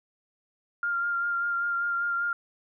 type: tone with vibrato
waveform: sine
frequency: 1396.9 Hz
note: F6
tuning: in tune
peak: -25 dBFS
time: 0.83-2.33 s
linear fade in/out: 2 ms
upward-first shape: sine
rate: 5.1 Hz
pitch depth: 19 cents each way
effects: none